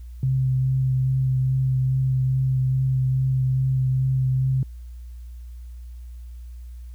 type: tone with vibrato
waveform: sine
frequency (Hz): 130.81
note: C3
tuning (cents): 0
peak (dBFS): -18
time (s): 0.23-4.63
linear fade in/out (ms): 2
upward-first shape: sine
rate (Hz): 2.4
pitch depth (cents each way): 15
effects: added 60 Hz sine -35 dBFS peak until 6.94 s + white hiss -63 dBFS RMS until 6.94 s